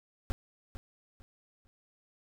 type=noise with echo; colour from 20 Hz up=brown; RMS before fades=-30 dBFS; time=0.3-0.32 s; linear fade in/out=0 ms; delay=450 ms; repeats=3; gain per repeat=-11 dB; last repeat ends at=1.67 s; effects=none